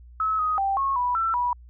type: tone with pitch steps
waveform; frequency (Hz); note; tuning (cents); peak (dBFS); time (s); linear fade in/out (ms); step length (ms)
sine; 1292 / 1253 / 784 / 1092 / 983 / 1338 / 976; E6 / D#6 / G5 / C#6 / B5 / E6 / B5; -35 / +12 / 0 / -26 / -8 / +25 / -21; -21; 0.2-1.53; 2; 190
effects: added 60 Hz sine -44 dBFS peak until 1.69 s